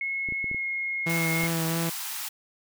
sine tone with pitch glide, 2176 to 2155 Hz, C#7 to C#7, -33 to -49 cents, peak -27 dBFS, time 0.01-1.47 s, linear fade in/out 2 ms, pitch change -16 cents, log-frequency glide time 0.51-0.64 s
clicks, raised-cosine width 3 ms, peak -26 dBFS, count 6, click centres 0.288 / 0.323 / 0.443 / 0.514 / 0.546 / 1.436 s
sawtooth tone with vibrato, 164.81 Hz, E3, in tune, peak -22 dBFS, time 1.06-1.9 s, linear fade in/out 10 ms, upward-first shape sine, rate 3 Hz, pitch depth 22 cents each way
white high-pass noise, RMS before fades -34 dBFS, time 1.09-2.29 s, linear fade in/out 10 ms, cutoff 750 Hz, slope 96 dB/octave
effects none

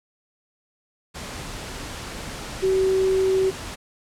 sine tone in noise, 380 Hz, F#4, 46 cents sharp, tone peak -17 dBFS, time 2.62-3.51 s, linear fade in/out 20 ms, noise pink, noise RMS -34 dBFS, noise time 1.14-3.76 s, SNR +14 dB, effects low-pass 9000 Hz 12 dB/octave

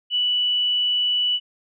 sine tone, 2960 Hz, F#7, in tune, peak -18 dBFS, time 0.1-1.4 s, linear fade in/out 50 ms, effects none

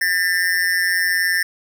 square tone with amplitude modulation, 1801 Hz, A6, 40 cents sharp, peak -13 dBFS, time 0.01-1.43 s, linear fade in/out 5 ms, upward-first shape sine, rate 179 Hz, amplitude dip 90%, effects none

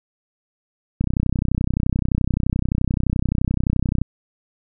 click train, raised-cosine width 5 ms, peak -7 dBFS, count 96, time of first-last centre 1.01-4.016 s, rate 31.6 Hz, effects none

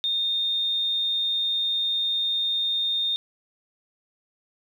sine tone, 3655 Hz, A#7, 35 cents flat, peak -22 dBFS, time 0.04-3.16 s, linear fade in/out 0 ms, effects 9-bit

